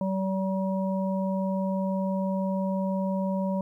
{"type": "harmonic tone", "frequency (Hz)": 191, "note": "G3", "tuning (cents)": -45, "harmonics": [1, 3, 5], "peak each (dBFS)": [-26, -31, -36], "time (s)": [0.01, 3.61], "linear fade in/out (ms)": 2, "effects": ["11-bit"]}